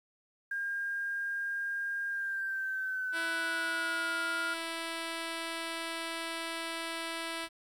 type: tone with pitch glide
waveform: sine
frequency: 1610 to 1409.7 Hz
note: G6 to F6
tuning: +46 to +16 cents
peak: -32 dBFS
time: 0.51-4.54 s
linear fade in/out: 5 ms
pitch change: -230 cents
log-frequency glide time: 2.09-4.21 s
type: tone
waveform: 5% pulse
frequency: 330.1 Hz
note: E4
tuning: 2 cents sharp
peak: -24 dBFS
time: 3.12-7.49 s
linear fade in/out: 50 ms
effects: low-pass 12000 Hz 12 dB/octave + 10-bit